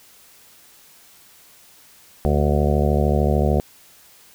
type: harmonic tone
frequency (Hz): 73.42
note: D2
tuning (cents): 0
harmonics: 1 / 2 / 3 / 5 / 6 / 7 / 8 / 9 / 10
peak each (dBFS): -19 / -22 / -24 / -26 / -27 / -27 / -28 / -29 / -29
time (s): 2.25-3.6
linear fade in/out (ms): 0
effects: white hiss -50 dBFS RMS until 4.34 s